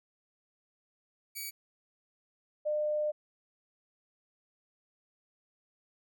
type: tone pair in turn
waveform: 5% pulse / sine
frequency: 2275 / 602.6 Hz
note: C#7 / D5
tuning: +44 / +44 cents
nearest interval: octave + major seventh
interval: 2300 cents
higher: first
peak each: -28 dBFS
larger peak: neither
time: 1.35-1.51 / 2.65-3.12 s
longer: second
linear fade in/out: 20 ms
effects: none